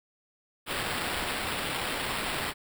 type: noise with sample-and-hold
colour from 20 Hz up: blue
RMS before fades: -32 dBFS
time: 0.66-2.54 s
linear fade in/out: 50 ms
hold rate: 6300 Hz
effects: none